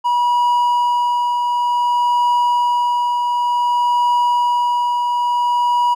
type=tone with tremolo; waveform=triangle; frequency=968 Hz; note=B5; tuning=35 cents flat; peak=-10 dBFS; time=0.04-5.95 s; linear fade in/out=20 ms; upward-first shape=triangle; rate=0.55 Hz; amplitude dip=35%; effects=none